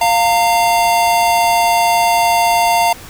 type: tone pair together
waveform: square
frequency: 698.5 / 914.9 Hz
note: F5 / A#5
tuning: 0 / -33 cents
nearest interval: perfect fourth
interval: 467 cents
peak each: -14 dBFS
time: 0.01-2.93 s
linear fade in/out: 5 ms
effects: pink hiss -35 dBFS RMS until 3.09 s